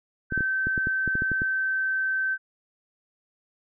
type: tone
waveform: sine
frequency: 1545 Hz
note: G6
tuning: 26 cents flat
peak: -23 dBFS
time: 0.3-2.38 s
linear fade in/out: 50 ms
type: clicks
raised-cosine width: 3 ms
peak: -18 dBFS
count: 11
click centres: 0.323 / 0.377 / 0.407 / 0.67 / 0.778 / 0.871 / 1.077 / 1.154 / 1.221 / 1.317 / 1.419 s
effects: none